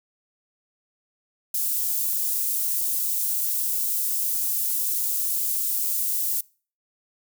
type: high-pass noise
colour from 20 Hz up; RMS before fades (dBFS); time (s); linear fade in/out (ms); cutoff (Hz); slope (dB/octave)
white; -25; 1.54-6.41; 5; 10000; 12
effects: noise-tail reverb RT60 0.4 s tail -24 dB re dry